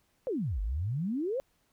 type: exponential two-way sweep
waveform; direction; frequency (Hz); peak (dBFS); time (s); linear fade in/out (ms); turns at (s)
sine; down then up; 563 to 46.25 to 563; -29; 0.27-1.4; 0; 0.61
effects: pink hiss -72 dBFS RMS until 1.72 s